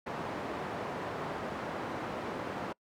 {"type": "band-pass noise", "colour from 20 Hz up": "white", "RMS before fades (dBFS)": -38, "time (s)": [0.06, 2.73], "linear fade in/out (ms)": 10, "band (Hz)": [110, 940], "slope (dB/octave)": 12, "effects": ["noise-tail reverb RT60 0.1 s tail -26 dB re dry"]}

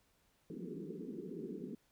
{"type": "band-pass noise", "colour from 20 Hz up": "pink", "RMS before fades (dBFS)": -45, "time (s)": [0.5, 1.75], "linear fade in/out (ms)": 2, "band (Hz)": [160, 450], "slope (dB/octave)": 96, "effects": ["pink hiss -74 dBFS RMS until 1.91 s"]}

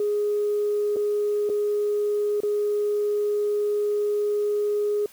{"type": "tone with dropouts", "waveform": "sine", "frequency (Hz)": 415.3, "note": "G#4", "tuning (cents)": 0, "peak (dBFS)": -20, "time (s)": [0, 5.06], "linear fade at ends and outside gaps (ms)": 2, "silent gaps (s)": [[0.961, 0.967], [1.492, 1.498], [2.404, 2.433]], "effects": ["tanh soft clip ceiling -16 dBFS", "white hiss -51 dBFS RMS until 5.12 s"]}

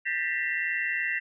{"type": "tone cluster", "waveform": "sine", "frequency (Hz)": [1584, 1785, 1948, 2069, 2713], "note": ["G6", "A6", "B6", "C7", "E7"], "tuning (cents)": [18, 24, -24, -20, 49], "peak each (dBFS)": [-37, -32, -29, -37, -35], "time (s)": [0.05, 1.2], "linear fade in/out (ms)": 20, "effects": []}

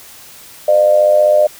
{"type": "tone with amplitude modulation", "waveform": "sine", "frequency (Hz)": 604, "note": "D5", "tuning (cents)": 48, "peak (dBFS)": -4, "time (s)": [0.68, 1.47], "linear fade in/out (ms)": 5, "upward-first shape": "sine", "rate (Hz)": 95.4, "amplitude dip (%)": 65, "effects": ["white hiss -38 dBFS RMS until 1.59 s"]}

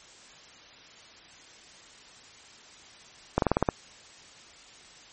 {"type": "slowing click train", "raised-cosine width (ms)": 1, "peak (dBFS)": -7, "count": 7, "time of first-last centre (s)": [3.38, 3.688], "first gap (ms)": 42, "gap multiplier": 1.08, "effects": ["white hiss -51 dBFS RMS until 5.12 s", "MP3 32 kbps"]}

